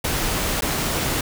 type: noise with dropouts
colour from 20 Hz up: pink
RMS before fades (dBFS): -23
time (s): 0.04-1.21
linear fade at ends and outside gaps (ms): 5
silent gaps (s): 0.609-0.62
effects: none

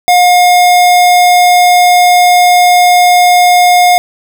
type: tone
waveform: square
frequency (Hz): 715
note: F5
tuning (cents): +41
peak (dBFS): -4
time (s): 0.08-3.98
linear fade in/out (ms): 0
effects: none

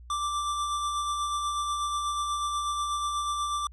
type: tone with tremolo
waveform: square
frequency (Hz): 1174.7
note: D6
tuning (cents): 0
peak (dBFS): -27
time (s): 0.1-3.67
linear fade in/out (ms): 2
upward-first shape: sine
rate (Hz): 8.2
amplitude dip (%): 30
effects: added 60 Hz sine -45 dBFS peak until 3.72 s + resampled to 24000 Hz

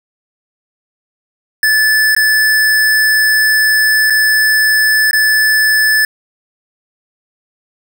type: tone with dropouts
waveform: square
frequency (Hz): 1739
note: A6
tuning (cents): -21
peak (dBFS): -9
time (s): 1.63-6.05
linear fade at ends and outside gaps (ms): 2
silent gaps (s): 2.15-2.164 / 4.1-4.104 / 5.111-5.131
effects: none

